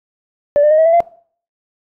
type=tone with pitch steps; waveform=sine; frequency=580 / 599.8 / 620.2 / 641.3 / 663.2 / 685.8 Hz; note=D5 / D5 / D#5 / E5 / E5 / F5; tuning=-22 / +36 / -6 / -48 / +10 / -32 cents; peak=-6 dBFS; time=0.56-1.004 s; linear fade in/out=0 ms; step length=74 ms; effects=noise-tail reverb RT60 0.5 s tail -21 dB re dry + tanh soft clip ceiling -4 dBFS